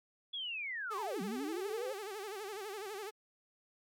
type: linear two-way sweep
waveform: sine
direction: down then up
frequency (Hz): 3429 to 177.6 to 537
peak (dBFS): -37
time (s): 0.33-1.93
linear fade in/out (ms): 10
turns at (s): 1.22
type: tone with vibrato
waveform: sawtooth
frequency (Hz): 408.6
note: G#4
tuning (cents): -28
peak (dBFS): -37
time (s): 0.9-3.11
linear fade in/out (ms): 20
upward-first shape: sine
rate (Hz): 12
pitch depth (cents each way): 130
effects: MP3 96 kbps